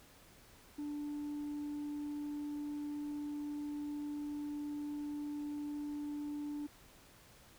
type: tone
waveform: sine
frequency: 293.7 Hz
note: D4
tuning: in tune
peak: -36 dBFS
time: 0.78-6.67 s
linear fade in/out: 10 ms
effects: tanh soft clip ceiling -37 dBFS + pink hiss -61 dBFS RMS until 7.58 s